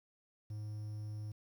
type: tone with quantisation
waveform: triangle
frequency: 106.2 Hz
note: G#2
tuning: 39 cents sharp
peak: -38 dBFS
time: 0.5-1.32 s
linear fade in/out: 5 ms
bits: 11
effects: none